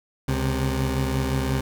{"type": "tone pair together", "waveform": "20% pulse", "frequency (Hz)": [68.48, 131.3], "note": ["C#2", "C3"], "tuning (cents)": [-20, 6], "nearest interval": "major seventh", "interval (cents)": 1126, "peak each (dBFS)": -20, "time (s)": [0.28, 1.61], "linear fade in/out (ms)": 5, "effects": []}